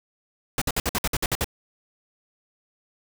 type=noise bursts; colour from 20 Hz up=pink; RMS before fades=-24 dBFS; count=10; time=0.58-1.444 s; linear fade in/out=2 ms; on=36 ms; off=56 ms; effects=none